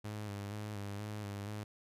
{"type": "tone with vibrato", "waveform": "sawtooth", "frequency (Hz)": 103.2, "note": "G#2", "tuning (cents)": -10, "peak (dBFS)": -36, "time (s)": [0.04, 1.64], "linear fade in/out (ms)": 10, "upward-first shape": "square", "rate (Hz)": 2.1, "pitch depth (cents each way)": 39, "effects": ["resampled to 32000 Hz"]}